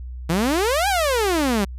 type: exponential two-way sweep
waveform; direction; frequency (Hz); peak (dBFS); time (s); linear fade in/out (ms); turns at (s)
sawtooth; up then down; 155.56 to 830 to 188.8; -14; 0.29-1.65; 10; 0.88
effects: added 62 Hz sine -30 dBFS peak until 1.78 s + resampled to 32000 Hz